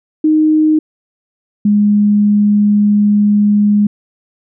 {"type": "tone pair in turn", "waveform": "sine", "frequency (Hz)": [310, 206.9], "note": ["D#4", "G#3"], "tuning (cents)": [-6, -6], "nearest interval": "perfect fifth", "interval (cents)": 700, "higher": "first", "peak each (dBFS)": -7, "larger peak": "neither", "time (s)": [[0.24, 0.79], [1.65, 3.87]], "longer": "second", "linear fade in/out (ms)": 5, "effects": []}